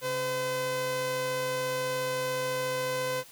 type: tone pair together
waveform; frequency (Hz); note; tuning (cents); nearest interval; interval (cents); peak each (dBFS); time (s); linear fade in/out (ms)
sawtooth; 135.9 / 509.5; C#3 / C5; -34 / -46; octave + major seventh; 2288; -36 / -25; 0.01-3.24; 50
effects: white hiss -52 dBFS RMS until 3.31 s